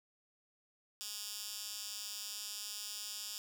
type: tone with high-pass filter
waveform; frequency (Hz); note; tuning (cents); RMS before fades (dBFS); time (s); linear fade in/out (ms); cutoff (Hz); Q
10% pulse; 207.7; G#3; 0; -44; 1.01-3.38; 0; 4800; 1.4
effects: 10-bit